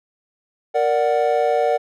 triangle chord, Bb augmented, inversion none, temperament equal, 466.2 / 587.3 / 740 Hz, Bb4 / D5 / F#5, 0 / 0 / 0 cents, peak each -18 dBFS, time 0.74-1.78 s, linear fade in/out 20 ms, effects none

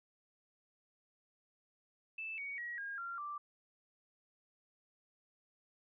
sine tone with pitch steps, 2637 / 2243 / 1908.2 / 1623.3 / 1380.9 / 1174.6 Hz, E7 / C#7 / A#6 / G#6 / F6 / D6, 0 / +20 / +40 / -40 / -20 / 0 cents, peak -40 dBFS, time 2.18-3.38 s, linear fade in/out 5 ms, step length 200 ms, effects none

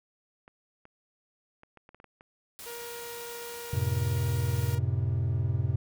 clicks, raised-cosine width 0.5 ms, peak -36 dBFS, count 9, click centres 0.479 / 0.854 / 1.634 / 1.773 / 1.891 / 1.946 / 2.001 / 2.043 / 2.209 s
white noise, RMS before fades -44 dBFS, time 2.59-4.75 s, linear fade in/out 0 ms
sawtooth tone, 472.6 Hz, A#4, 24 cents sharp, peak -36 dBFS, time 2.66-4.79 s, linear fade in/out 10 ms
triangle chord, F# diminished, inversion none, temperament equal with one note detuned, 90.18 / 110 / 130.81 Hz, F#2 / A2 / C3, -44 / 0 / 0 cents, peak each -28 dBFS, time 3.73-5.76 s, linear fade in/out 5 ms
effects none

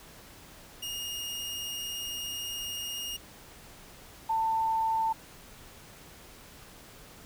sawtooth / sine tone pair in turn, 2847 / 893.1 Hz, F7 / A5, +33 / +26 cents, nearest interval octave + minor sixth, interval 2007 cents, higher first, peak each -31 / -25 dBFS, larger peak second, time 0.82-3.17 / 4.29-5.13 s, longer first, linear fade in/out 10 ms, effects pink hiss -51 dBFS RMS until 7.25 s

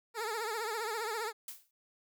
15% pulse tone with vibrato, 443.7 Hz, A4, 14 cents sharp, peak -28 dBFS, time 0.14-1.33 s, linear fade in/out 50 ms, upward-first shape triangle, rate 15 Hz, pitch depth 130 cents each way
blue noise with exponential decay, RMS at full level -40 dBFS, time 1.48-1.71 s, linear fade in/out 2 ms, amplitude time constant 48 ms
effects none

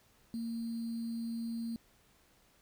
sine tone with sample-and-hold, 230.3 Hz, A#3, 21 cents flat, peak -35 dBFS, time 0.34-1.76 s, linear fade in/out 0 ms, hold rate 4410 Hz, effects pink hiss -67 dBFS RMS until 2.61 s

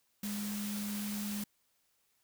sine tone in noise, 206.4 Hz, G#3, 10 cents flat, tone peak -36 dBFS, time 0.23-1.44 s, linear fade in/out 5 ms, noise white, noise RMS -43 dBFS, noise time 0.23-1.44 s, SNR +4 dB, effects white hiss -75 dBFS RMS until 2.23 s

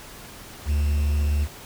triangle tone with quantisation, 73.42 Hz, D2, in tune, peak -17 dBFS, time 0.65-1.48 s, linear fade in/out 50 ms, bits 7, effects pink hiss -42 dBFS RMS until 1.65 s

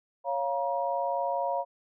sine chord, Bb minor, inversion first, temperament equal with one note detuned, 554.4 / 698.5 / 951.9 Hz, Db5 / F5 / Bb5, 0 / 0 / +36 cents, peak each -31 dBFS, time 0.24-1.65 s, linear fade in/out 50 ms, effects none

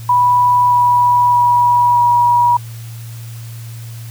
sine tone with pitch steps, 983 / 976.2 / 969.5 / 962.8 Hz, B5 / B5 / B5 / B5, -8 / -20 / -32 / -44 cents, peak -8 dBFS, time 0.09-2.57 s, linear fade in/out 5 ms, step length 620 ms, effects added 115 Hz sine -27 dBFS peak until 4.1 s + white hiss -40 dBFS RMS until 4.1 s

